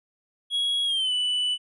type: tone with pitch glide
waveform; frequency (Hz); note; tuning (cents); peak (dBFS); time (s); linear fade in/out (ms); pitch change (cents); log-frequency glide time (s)
triangle; 3322 to 2977; G#7 to F#7; 0 to +10; -21; 0.5-1.58; 50; -190; 0.85-1.12
effects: resampled to 24000 Hz

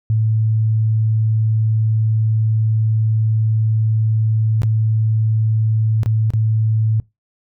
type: tone with dropouts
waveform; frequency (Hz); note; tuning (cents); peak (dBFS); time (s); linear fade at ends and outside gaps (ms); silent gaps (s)
sine; 110; A2; 0; -13; 0.1-7; 0; 4.619-4.633 / 6.033-6.06 / 6.304-6.336
effects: noise-tail reverb RT60 0.2 s tail -22 dB re dry

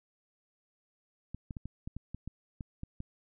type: clicks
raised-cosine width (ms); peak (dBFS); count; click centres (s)
5; -27; 11; 1.346 / 1.508 / 1.568 / 1.656 / 1.875 / 1.966 / 2.146 / 2.276 / 2.608 / 2.834 / 3.004
effects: none

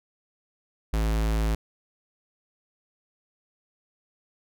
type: tone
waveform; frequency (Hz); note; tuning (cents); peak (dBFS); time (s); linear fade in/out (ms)
square; 54.4; A1; -19; -23; 0.93-1.55; 5
effects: none

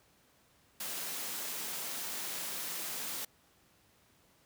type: high-pass noise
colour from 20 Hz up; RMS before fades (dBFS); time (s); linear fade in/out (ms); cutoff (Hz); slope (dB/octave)
white; -39; 0.8-3.25; 5; 140; 96
effects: pink hiss -67 dBFS RMS until 4.45 s + high-pass 60 Hz 12 dB/octave

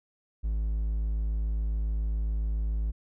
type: tone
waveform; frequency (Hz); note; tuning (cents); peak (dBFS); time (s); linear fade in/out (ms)
triangle; 53.6; A1; -45; -24; 0.43-2.92; 20
effects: none

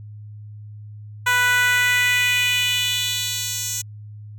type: tone with high-pass filter sweep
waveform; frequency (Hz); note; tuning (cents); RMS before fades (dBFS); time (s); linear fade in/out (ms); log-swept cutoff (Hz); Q
10% pulse; 493.7; B4; -1; -20; 1.26-3.82; 10; 1200 to 5800; 2.5
effects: added 105 Hz sine -35 dBFS peak until 4.38 s

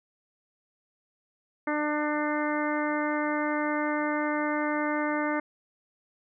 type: harmonic tone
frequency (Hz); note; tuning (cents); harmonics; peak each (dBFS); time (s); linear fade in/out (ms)
299.1; D4; +32; 1 / 2 / 3 / 4 / 5 / 6 / 7; -29 / -32 / -34 / -35 / -36 / -37 / -37; 1.67-5.4; 5
effects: none

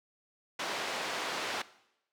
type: band-pass noise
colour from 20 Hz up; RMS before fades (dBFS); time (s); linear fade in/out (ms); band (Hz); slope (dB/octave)
pink; -36; 0.59-1.62; 5; 480 to 4700; 12
effects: noise-tail reverb RT60 0.8 s tail -18 dB re dry

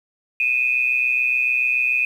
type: tone pair together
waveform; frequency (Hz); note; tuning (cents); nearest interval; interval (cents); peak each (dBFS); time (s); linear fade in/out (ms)
sine; 2471 / 2598; D#7 / E7; -13 / -26; minor second; 87; -18 / -22; 0.4-2.05; 2
effects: 8-bit

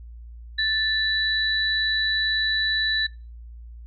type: tone pair together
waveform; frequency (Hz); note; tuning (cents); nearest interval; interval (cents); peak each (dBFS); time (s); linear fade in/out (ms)
sine; 1760 / 3951; A6 / B7; 0 / 0; octave + major second; 1400; -23; 0.58-3.07; 10
effects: noise-tail reverb RT60 0.3 s tail -23 dB re dry + added 58 Hz sine -38 dBFS peak until 3.86 s

